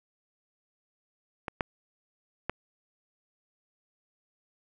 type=clicks; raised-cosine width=0.5 ms; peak=-18 / -12 / -14 dBFS; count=3; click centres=1.482 / 1.608 / 2.496 s; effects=none